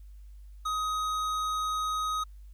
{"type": "tone with tanh clipping", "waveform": "sine", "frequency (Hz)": 1258, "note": "D#6", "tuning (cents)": 19, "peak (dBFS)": -30, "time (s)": [0.65, 2.24], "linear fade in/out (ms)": 10, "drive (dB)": 14, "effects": ["added 50 Hz sine -45 dBFS peak until 2.53 s", "white hiss -72 dBFS RMS until 2.53 s"]}